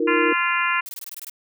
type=chord; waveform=sine; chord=Eb suspended second; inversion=none; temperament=equal with one note detuned; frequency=311.1 / 344.6 / 466.2 Hz; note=Eb4 / F4 / Bb4; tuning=0 / -23 / 0 cents; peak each=-23 / -23 / -22 dBFS; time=0-0.33 s; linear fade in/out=5 ms
type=harmonic tone; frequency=345.9 Hz; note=F4; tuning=17 cents flat; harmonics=3 / 4 / 5 / 6 / 7 / 8; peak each=-24 / -25 / -26 / -27 / -27 / -28 dBFS; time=0.07-0.81 s; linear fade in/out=10 ms
type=noise bursts; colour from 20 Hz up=blue; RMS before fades=-35 dBFS; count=9; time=0.86-1.297 s; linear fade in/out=0 ms; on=29 ms; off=22 ms
effects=none